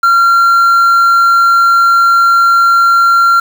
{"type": "tone with quantisation", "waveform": "triangle", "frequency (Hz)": 1375, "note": "F6", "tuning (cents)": -27, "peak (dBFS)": -3, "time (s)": [0.03, 3.4], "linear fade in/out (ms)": 5, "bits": 5, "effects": []}